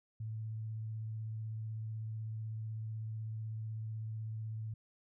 sine tone with vibrato, 110 Hz, A2, in tune, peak -38 dBFS, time 0.2-4.74 s, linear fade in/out 5 ms, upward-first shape sine, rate 16 Hz, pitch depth 15 cents each way, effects none

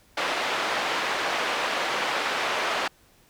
pink band-pass noise, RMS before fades -27 dBFS, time 0.17-2.88 s, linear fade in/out 5 ms, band 600 to 3200 Hz, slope 12 dB/octave, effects pink hiss -59 dBFS RMS until 3.29 s

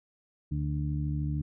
harmonic tone, 73.42 Hz, D2, in tune, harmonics 1 / 2 / 3 / 4, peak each -33 / -30 / -43 / -38 dBFS, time 0.51-1.42 s, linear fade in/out 10 ms, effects none

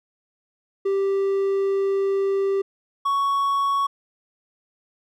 triangle tone pair in turn, 392 / 1113.6 Hz, G4 / C#6, 0 / +8 cents, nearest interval octave + tritone, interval 1808 cents, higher second, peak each -17 dBFS, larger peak neither, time 0.85-2.62 / 3.05-3.87 s, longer first, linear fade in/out 10 ms, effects none

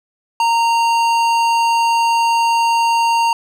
sine tone with tanh clipping, 925 Hz, A#5, 14 cents flat, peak -14 dBFS, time 0.4-3.33 s, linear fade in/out 2 ms, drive 16 dB, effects none

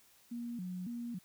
sine tone with vibrato, 207.7 Hz, G#3, in tune, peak -38 dBFS, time 0.31-1.19 s, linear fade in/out 10 ms, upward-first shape square, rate 1.8 Hz, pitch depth 230 cents each way, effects white hiss -65 dBFS RMS until 1.24 s

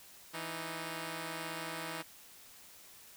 5% pulse tone pair together, 164.81 / 311.1 Hz, E3 / D#4, 0 / 0 cents, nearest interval major seventh, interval 1100 cents, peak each -30 / -31 dBFS, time 0.33-2.03 s, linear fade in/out 20 ms, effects white hiss -56 dBFS RMS until 3.16 s

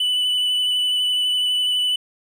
triangle tone with vibrato, 2983 Hz, F#7, 13 cents sharp, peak -16 dBFS, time 0-1.96 s, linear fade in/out 5 ms, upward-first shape triangle, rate 12 Hz, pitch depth 17 cents each way, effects none

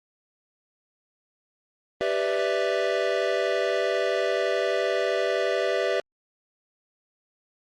square chord, E minor seventh, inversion first, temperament equal with one note detuned, 392 / 496.2 / 587.3 / 659.3 Hz, G4 / B4 / D5 / E5, 0 / +8 / 0 / 0 cents, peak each -29 dBFS, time 2.01-6 s, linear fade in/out 0 ms, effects low-pass 4000 Hz 12 dB/octave + Opus 32 kbps

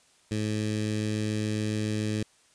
15% pulse tone with notch filter, 107.1 Hz, A2, 46 cents flat, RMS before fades -29 dBFS, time 0.31-2.23 s, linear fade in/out 5 ms, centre 1000 Hz, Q 0.67, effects white hiss -62 dBFS RMS until 2.54 s + resampled to 22050 Hz

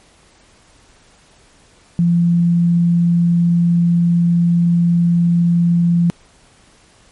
sine tone, 171.6 Hz, F3, 30 cents flat, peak -10 dBFS, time 1.99-6.1 s, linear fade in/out 0 ms, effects pink hiss -50 dBFS RMS until 7.11 s + MP3 48 kbps

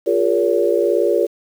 sine tone cluster, 350.7 / 407.9 / 469.5 / 567 Hz, F4 / G#4 / A#4 / C#5, +7 / -31 / +12 / +39 cents, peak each -19 dBFS, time 0.06-1.27 s, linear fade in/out 20 ms, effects 7-bit

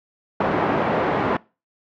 white band-pass noise, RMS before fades -21 dBFS, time 0.4-1.37 s, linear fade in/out 5 ms, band 130 to 910 Hz, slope 12 dB/octave, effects noise-tail reverb RT60 0.3 s tail -23 dB re dry + low-pass 3000 Hz 12 dB/octave

